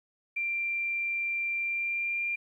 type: tone with pitch glide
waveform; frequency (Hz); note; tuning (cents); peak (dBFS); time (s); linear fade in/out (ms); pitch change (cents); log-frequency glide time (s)
sine; 2367 to 2389; D7 to D7; +13 to +29; -28; 0.36-2.36; 10; +16; 1.56-2.23
effects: 11-bit